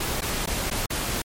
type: noise with dropouts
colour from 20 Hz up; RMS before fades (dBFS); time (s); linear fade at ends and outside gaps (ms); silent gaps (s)
pink; -27; 0-1.22; 5; 0.208-0.218 / 0.46-0.472 / 0.702-0.711 / 0.861-0.902
effects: MP3 64 kbps